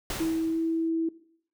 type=noise with exponential decay; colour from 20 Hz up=pink; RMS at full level=-31 dBFS; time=0.1-0.89 s; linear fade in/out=2 ms; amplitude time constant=170 ms
type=tone with pitch glide; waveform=sine; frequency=324.5 to 327.1 Hz; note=E4 to E4; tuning=-27 to -13 cents; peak=-24 dBFS; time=0.2-1.09 s; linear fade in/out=5 ms; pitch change=+14 cents; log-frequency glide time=0.51-0.58 s
effects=noise-tail reverb RT60 0.6 s tail -18 dB re dry